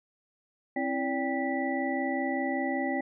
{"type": "tone cluster", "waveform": "sine", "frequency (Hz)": [265, 330.2, 575, 791, 1964], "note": ["C4", "E4", "D5", "G5", "B6"], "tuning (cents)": [22, 3, -37, 15, -10], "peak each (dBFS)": [-31, -35, -35, -34, -35], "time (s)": [0.76, 3.01], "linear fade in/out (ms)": 5, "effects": []}